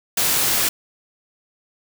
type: noise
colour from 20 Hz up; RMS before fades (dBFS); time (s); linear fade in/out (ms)
white; -19; 0.17-0.69; 5
effects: none